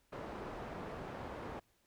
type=low-pass noise; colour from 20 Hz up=white; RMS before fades=-45 dBFS; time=0.12-1.6 s; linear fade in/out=10 ms; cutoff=820 Hz; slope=12 dB/octave; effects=pink hiss -74 dBFS RMS until 1.86 s